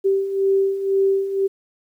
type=beating tone pair; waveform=sine; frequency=388.3 / 390.3 Hz; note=G4 / G4; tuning=-16 / -8 cents; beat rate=2 Hz; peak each=-23 / -17 dBFS; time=0.04-1.48 s; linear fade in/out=20 ms; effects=9-bit